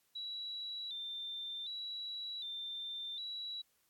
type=tone with vibrato; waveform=sine; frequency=3741 Hz; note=A#7; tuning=5 cents sharp; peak=-40 dBFS; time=0.15-3.62 s; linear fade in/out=10 ms; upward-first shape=square; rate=0.66 Hz; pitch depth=77 cents each way; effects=white hiss -75 dBFS RMS until 3.89 s + AAC 64 kbps